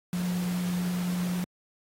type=tone in noise; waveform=sine; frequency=178.8 Hz; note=F3; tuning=41 cents sharp; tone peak=-26 dBFS; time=0.13-1.44 s; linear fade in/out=0 ms; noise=pink; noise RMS=-40 dBFS; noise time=0.13-1.44 s; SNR=+11 dB; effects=high-pass 100 Hz 12 dB/octave + AAC 48 kbps